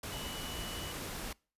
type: tone in noise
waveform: sine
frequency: 2953 Hz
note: F#7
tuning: 4 cents flat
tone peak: -45 dBFS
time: 0.12-0.92 s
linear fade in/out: 5 ms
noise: pink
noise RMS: -41 dBFS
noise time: 0.03-1.33 s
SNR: -7 dB
effects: noise-tail reverb RT60 0.4 s tail -26 dB re dry + resampled to 32000 Hz